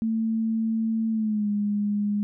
sine tone with pitch glide, 223.5 to 206.1 Hz, A3 to G#3, +27 to -13 cents, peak -22 dBFS, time 0.02-2.23 s, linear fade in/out 0 ms, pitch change -140 cents, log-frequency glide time 1.1-1.49 s, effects none

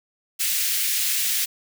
white high-pass noise, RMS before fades -23 dBFS, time 0.39-1.46 s, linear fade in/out 20 ms, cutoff 1900 Hz, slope 24 dB/octave, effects none

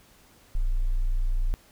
sine tone, 30 Hz, B0, 49 cents flat, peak -19 dBFS, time 0.55-1.54 s, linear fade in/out 0 ms, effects tanh soft clip ceiling -20 dBFS + pink hiss -57 dBFS RMS until 1.71 s

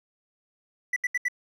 triangle tone bursts, 1973 Hz, B6, 2 cents flat, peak -21 dBFS, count 4, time 0.93-1.284 s, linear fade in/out 5 ms, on 33 ms, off 74 ms, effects none

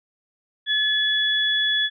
sine tone pair together, 1719 / 3404 Hz, A6 / G#7, -41 / +42 cents, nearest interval octave, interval 1183 cents, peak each -23 / -20 dBFS, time 0.66-1.9 s, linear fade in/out 50 ms, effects none

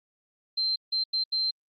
sine tone bursts at uneven times, 4127 Hz, C8, 25 cents flat, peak -24 dBFS, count 4, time 0.57-0.76 / 0.92-1.04 / 1.13-1.24 / 1.32-1.51 s, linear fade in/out 10 ms, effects Opus 48 kbps

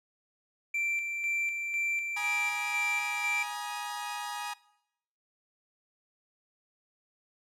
triangle tone with tremolo, 2349 Hz, D7, in tune, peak -27 dBFS, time 0.74-3.43 s, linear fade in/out 5 ms, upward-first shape square, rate 2 Hz, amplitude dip 40%
sawtooth chord, Ab suspended second, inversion none, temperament equal with one note detuned, 830.6 / 954.1 / 1244.5 Hz, Ab5 / Bb5 / Eb6, 0 / +40 / 0 cents, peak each -34 / -35 / -38 dBFS, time 2.16-4.54 s, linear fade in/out 10 ms
effects noise-tail reverb RT60 0.8 s tail -21 dB re dry + low-pass 12000 Hz 12 dB/octave

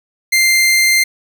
sawtooth tone, 2093 Hz, C7, in tune, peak -6 dBFS, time 0.32-1.04 s, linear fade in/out 10 ms, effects none

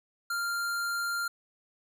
square tone, 1393 Hz, F6, 5 cents flat, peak -30 dBFS, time 0.3-1.28 s, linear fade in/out 5 ms, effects none

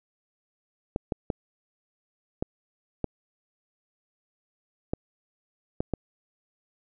clicks, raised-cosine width 2 ms, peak -13 dBFS, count 8, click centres 0.961 / 1.122 / 1.302 / 2.425 / 3.043 / 4.935 / 5.805 / 5.937 s, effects none

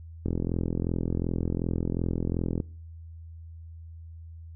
click train, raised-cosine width 3 ms, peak -15 dBFS, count 101, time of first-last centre 0.26-2.602 s, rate 42.7 Hz, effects noise-tail reverb RT60 0.5 s tail -24 dB re dry + added 82 Hz sine -41 dBFS peak until 4.55 s

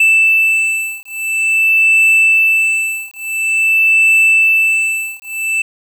triangle beating tone pair, 2646 / 2646.48 Hz, E7 / E7, +6 / +6 cents, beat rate 0.48 Hz, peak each -11 dBFS, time 0-5.62 s, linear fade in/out 5 ms, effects 7-bit

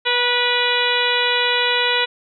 harmonic tone with a mistuned harmonic, 488.8 Hz, B4, 18 cents flat, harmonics 1 / 2 / 3 / 4 / 5 / 6 / 7 / 8, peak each -24 / -24 / -24 / -24 / -24 / -24 / -24 / -24 dBFS, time 0.05-2.06 s, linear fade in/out 20 ms, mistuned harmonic 2, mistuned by -16 cents, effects none

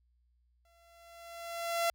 sawtooth tone with exponential growth, 679 Hz, F5, 49 cents flat, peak -23 dBFS, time 0.65-1.9 s, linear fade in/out 2 ms, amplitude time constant 270 ms, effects added 60 Hz sine -68 dBFS peak until 1.94 s

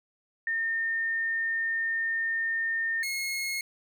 sine / sawtooth tone pair in turn, 1820 / 2164 Hz, A#6 / C#7, -42 / -42 cents, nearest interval minor third, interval 300 cents, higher second, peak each -26 dBFS, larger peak neither, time 0.47-3.03 / 3.03-3.61 s, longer first, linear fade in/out 2 ms, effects none

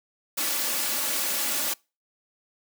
white noise with comb filter, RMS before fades -27 dBFS, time 0.37-1.74 s, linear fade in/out 10 ms, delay 3.5 ms, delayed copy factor +0.55, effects noise-tail reverb RT60 0.3 s tail -26 dB re dry + high-pass 200 Hz 12 dB/octave

